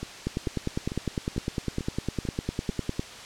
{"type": "two click trains", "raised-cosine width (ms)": 3, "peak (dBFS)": [-20, -14], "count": [7, 28], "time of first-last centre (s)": [[0.03, 2.697], [0.27, 2.995]], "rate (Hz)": [2.25, 9.91], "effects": ["white hiss -42 dBFS RMS until 3.25 s", "low-pass 6000 Hz 12 dB/octave"]}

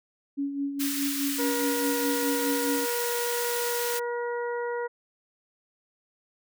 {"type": "tone with tremolo", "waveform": "sine", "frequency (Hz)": 280.5, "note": "C#4", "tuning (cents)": 21, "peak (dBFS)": -25, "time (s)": [0.37, 2.86], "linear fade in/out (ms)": 20, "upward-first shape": "sine", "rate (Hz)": 4.8, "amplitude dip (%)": 55}
{"type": "high-pass noise", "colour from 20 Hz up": "white", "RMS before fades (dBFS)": -32, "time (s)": [0.79, 4], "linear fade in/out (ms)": 20, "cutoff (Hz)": 1300, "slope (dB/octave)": 24}
{"type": "harmonic tone", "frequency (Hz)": 478.4, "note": "A#4", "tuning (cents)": 45, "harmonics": [1, 2, 3, 4], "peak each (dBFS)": [-29, -35, -39, -41], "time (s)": [1.38, 4.88], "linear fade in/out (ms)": 20}
{"effects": []}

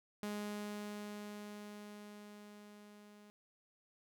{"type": "tone with level ramp", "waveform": "sawtooth", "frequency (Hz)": 207.7, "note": "G#3", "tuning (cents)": 0, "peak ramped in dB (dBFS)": [-35, -54], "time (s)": [0.23, 3.3], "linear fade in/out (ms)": 0, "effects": []}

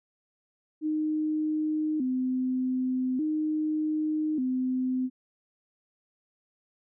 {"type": "tone with vibrato", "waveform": "sine", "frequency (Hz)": 281.2, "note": "C#4", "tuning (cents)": 25, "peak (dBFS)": -25, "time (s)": [0.81, 5.1], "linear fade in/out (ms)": 50, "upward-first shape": "square", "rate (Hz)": 0.42, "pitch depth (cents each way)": 160, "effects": []}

